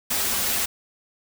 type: noise with comb filter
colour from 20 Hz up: white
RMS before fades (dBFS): -24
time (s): 0.1-0.66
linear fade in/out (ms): 10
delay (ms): 6.6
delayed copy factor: -0.95
effects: none